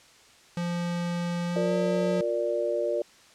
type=tone with pitch glide; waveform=square; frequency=173.5 to 179.83 Hz; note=F3 to F#3; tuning=-11 to -49 cents; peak=-28 dBFS; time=0.57-2.21 s; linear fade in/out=2 ms; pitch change=+62 cents; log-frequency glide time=1.47-1.74 s
type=chord; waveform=sine; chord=Bb major; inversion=second; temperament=equal with one note detuned; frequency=355.5 / 466.2 / 587.3 Hz; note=F4 / Bb4 / D5; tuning=+31 / 0 / 0 cents; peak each=-31 / -30 / -27 dBFS; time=1.56-3.02 s; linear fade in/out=2 ms
effects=white hiss -55 dBFS RMS until 3.34 s + low-pass 7000 Hz 12 dB/octave